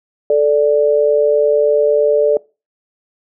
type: tone pair together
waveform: sine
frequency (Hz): 438.4 / 587.3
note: A4 / D5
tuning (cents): -6 / 0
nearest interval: perfect fourth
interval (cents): 506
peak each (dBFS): -12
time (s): 0.3-2.37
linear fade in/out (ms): 2
effects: noise-tail reverb RT60 0.3 s tail -23 dB re dry